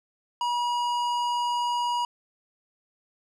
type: tone with tanh clipping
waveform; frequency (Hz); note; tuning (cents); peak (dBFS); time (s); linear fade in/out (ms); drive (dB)
sine; 963; B5; -44; -26; 0.41-2.05; 2; 14
effects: none